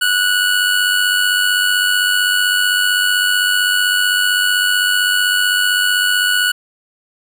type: tone with amplitude modulation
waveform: 25% pulse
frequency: 1470 Hz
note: F#6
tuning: 12 cents flat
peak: -7 dBFS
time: 0.01-6.52 s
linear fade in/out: 10 ms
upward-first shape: sine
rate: 95.7 Hz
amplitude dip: 45%
effects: none